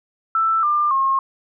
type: tone with pitch steps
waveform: sine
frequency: 1326 / 1195.1 / 1077 Hz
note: E6 / D6 / C6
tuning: +10 / +30 / +50 cents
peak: -15 dBFS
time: 0.35-1.19 s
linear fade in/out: 2 ms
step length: 280 ms
effects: none